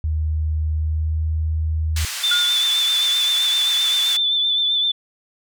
sine tone with pitch glide, 77.78 to 78.96 Hz, D#2 to D#2, 0 to +26 cents, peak -18 dBFS, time 0.04-2.05 s, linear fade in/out 0 ms, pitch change +26 cents, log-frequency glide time 0.78-1.21 s
white band-pass noise, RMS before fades -28 dBFS, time 1.96-4.17 s, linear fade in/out 5 ms, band 1300 to 7400 Hz, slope 12 dB/octave
sine tone with vibrato, 3520 Hz, A7, in tune, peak -16 dBFS, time 2.23-4.92 s, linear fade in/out 10 ms, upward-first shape sine, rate 7.7 Hz, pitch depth 31 cents each way
triangle tone with exponential decay, 1427 Hz, F6, 37 cents sharp, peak -16 dBFS, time 2.31-2.77 s, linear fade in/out 5 ms, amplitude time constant 100 ms
effects none

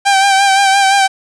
sawtooth tone with vibrato, 785 Hz, G5, 2 cents sharp, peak -4 dBFS, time 0.05-1.08 s, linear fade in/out 20 ms, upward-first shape sine, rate 5.8 Hz, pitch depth 37 cents each way, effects resampled to 22050 Hz + 7-bit

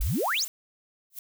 sine exponential sweep, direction up, 35.55 to 7902 Hz, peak -24 dBFS, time 0-0.45 s, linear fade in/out 10 ms
blue noise, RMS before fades -38 dBFS, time 0.01-0.48 s, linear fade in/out 0 ms
violet noise with exponential growth, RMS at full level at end -33 dBFS, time 1.1-1.19 s, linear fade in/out 2 ms, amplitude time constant 18 ms
effects none

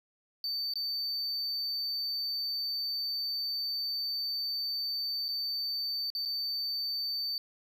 triangle tone with dropouts, 4570 Hz, D8, 48 cents flat, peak -30 dBFS, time 0.44-7.38 s, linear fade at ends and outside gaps 1 ms, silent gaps 0.737-0.756 / 5.283-5.288 / 6.102-6.15 / 6.252-6.257 s, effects none

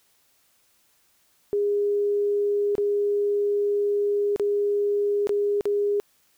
sine tone with dropouts, 408.9 Hz, G#4, 27 cents flat, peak -20 dBFS, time 1.53-6 s, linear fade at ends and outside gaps 0 ms, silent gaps 2.753-2.781 / 4.361-4.397 / 5.271-5.293 / 5.609-5.655 s, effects white hiss -64 dBFS RMS until 6.37 s

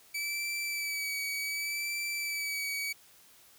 sawtooth tone with vibrato, 2300 Hz, D7, 37 cents flat, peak -29 dBFS, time 0.14-2.93 s, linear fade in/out 10 ms, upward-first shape sine, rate 0.67 Hz, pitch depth 27 cents each way, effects white hiss -59 dBFS RMS until 3.58 s

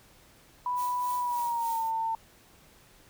sine tone with pitch glide, 987.8 to 900.6 Hz, B5 to A5, 0 to +40 cents, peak -27 dBFS, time 0.66-2.15 s, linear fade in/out 2 ms, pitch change -160 cents, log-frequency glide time 1.18-1.84 s
blue noise with tremolo, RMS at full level -42 dBFS, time 0.75-1.92 s, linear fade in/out 50 ms, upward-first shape sine, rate 3.4 Hz, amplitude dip 60%
effects pink hiss -58 dBFS RMS until 3.09 s

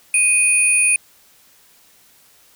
sine tone pair together, 2489 / 9495 Hz, D#7 / D9, 0 / +18 cents, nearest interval octave + major seventh, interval 2318 cents, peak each -14 dBFS, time 0.14-0.96 s, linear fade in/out 2 ms, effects tanh soft clip ceiling -6 dBFS + white hiss -52 dBFS RMS until 2.55 s

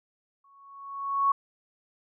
sine tone with exponential growth, 1108.7 Hz, C#6, in tune, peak -18 dBFS, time 0.44-1.32 s, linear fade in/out 5 ms, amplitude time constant 190 ms, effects none

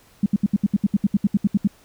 sine tone bursts, 201.5 Hz, G3, 48 cents sharp, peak -13 dBFS, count 15, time 0.23-1.675 s, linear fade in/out 5 ms, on 31 ms, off 70 ms, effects pink hiss -54 dBFS RMS until 1.84 s

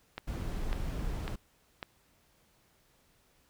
click train, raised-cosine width 0.3 ms, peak -21 dBFS, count 4, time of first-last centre 0.18-1.828 s, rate 1.82 Hz
brown noise, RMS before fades -35 dBFS, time 0.27-1.36 s, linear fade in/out 10 ms
effects pink hiss -68 dBFS RMS until 3.49 s

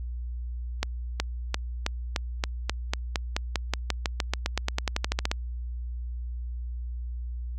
accelerating click train, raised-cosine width 0.2 ms, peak -8 dBFS, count 27, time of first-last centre 0.83-5.315 s, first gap 370 ms, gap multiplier 0.93, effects added 60 Hz sine -31 dBFS peak until 7.58 s

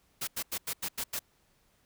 white noise bursts, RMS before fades -34 dBFS, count 7, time 0.21-1.193 s, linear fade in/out 10 ms, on 65 ms, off 88 ms, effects pink hiss -69 dBFS RMS until 1.85 s

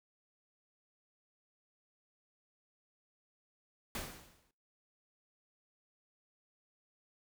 pink noise with exponential decay, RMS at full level -38 dBFS, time 3.95-4.51 s, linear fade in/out 2 ms, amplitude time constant 120 ms, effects noise-tail reverb RT60 0.4 s tail -20 dB re dry

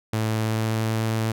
sawtooth tone with pitch glide, 110 to 111.47 Hz, A2 to A2, 0 to +23 cents, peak -18 dBFS, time 0.13-1.32 s, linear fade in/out 5 ms, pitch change +23 cents, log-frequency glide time 0.31-0.97 s, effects none

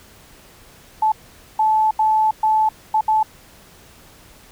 sine tone bursts at uneven times, 869 Hz, A5, 22 cents flat, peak -13 dBFS, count 6, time 1.02-1.12 / 1.59-1.91 / 1.99-2.31 / 2.43-2.69 / 2.94-3.01 / 3.08-3.23 s, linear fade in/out 5 ms, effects pink hiss -47 dBFS RMS until 4.51 s

